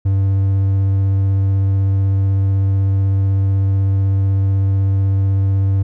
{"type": "tone with vibrato", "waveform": "triangle", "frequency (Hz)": 97.3, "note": "G2", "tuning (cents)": -12, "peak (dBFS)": -10, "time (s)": [0.05, 5.83], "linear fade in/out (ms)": 10, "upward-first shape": "sine", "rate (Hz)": 16, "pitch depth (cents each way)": 10, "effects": []}